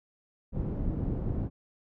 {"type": "low-pass noise", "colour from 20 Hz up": "pink", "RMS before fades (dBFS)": -31, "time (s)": [0.52, 1.5], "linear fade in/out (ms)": 50, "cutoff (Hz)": 310, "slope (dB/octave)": 12, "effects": []}